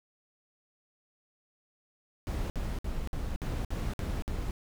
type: noise bursts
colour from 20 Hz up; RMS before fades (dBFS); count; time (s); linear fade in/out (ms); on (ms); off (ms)
brown; -33; 8; 2.27-4.509; 0; 230; 57
effects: none